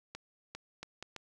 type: accelerating click train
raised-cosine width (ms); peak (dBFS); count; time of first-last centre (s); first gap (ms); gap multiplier
0.2; -25; 5; 0.15-1.163; 400; 0.7
effects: none